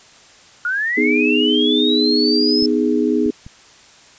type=linear sweep; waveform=sine; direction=up; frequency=1404 to 5274 Hz; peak=-17 dBFS; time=0.65-2.66 s; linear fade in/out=2 ms
type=chord; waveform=sine; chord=G# minor; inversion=first; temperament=just; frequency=249.2 / 311.5 / 415.3 Hz; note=B3 / D#4 / G#4; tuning=+16 / +2 / 0 cents; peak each=-18 / -18 / -19 dBFS; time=0.97-3.31 s; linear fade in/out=10 ms
type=clicks; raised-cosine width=5 ms; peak=-23 dBFS; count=3; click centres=2.625 / 3.261 / 3.465 s
effects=white hiss -46 dBFS RMS until 4.18 s + resampled to 16000 Hz